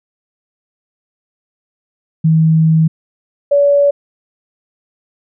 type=tone pair in turn; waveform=sine; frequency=160 / 570.2 Hz; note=D#3 / C#5; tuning=+49 / +49 cents; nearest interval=octave + minor seventh; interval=2200 cents; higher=second; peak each=-7 dBFS; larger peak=neither; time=2.24-2.88 / 3.51-3.91 s; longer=first; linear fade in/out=10 ms; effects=none